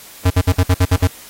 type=tone bursts; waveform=square; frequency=91 Hz; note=F#2; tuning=28 cents flat; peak=-10 dBFS; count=8; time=0.25-1.075 s; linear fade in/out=10 ms; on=55 ms; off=55 ms; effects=white hiss -39 dBFS RMS until 1.29 s + AAC 48 kbps